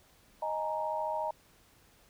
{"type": "chord", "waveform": "sine", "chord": "D# suspended fourth", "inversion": "none", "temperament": "equal with one note detuned", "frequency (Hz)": [622.3, 838.3, 932.3], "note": ["D#5", "G#5", "A#5"], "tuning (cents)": [0, 16, 0], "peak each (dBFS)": [-35, -38, -34], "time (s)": [0.42, 1.31], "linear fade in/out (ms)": 5, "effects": ["pink hiss -63 dBFS RMS until 2.09 s"]}